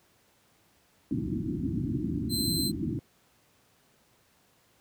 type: low-pass noise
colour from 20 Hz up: white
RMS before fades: -30 dBFS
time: 1.11-2.99 s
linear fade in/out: 2 ms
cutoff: 340 Hz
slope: 96 dB/octave
type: tone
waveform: sawtooth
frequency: 4097 Hz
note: C8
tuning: 37 cents flat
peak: -26 dBFS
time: 2.29-2.72 s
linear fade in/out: 50 ms
effects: pink hiss -65 dBFS RMS until 4.8 s + high-pass 80 Hz 12 dB/octave